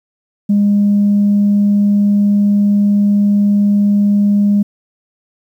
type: tone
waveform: sine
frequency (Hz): 203.9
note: G#3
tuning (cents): -32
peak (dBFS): -7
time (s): 0.49-4.63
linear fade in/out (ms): 10
effects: tanh soft clip ceiling -5 dBFS + 8-bit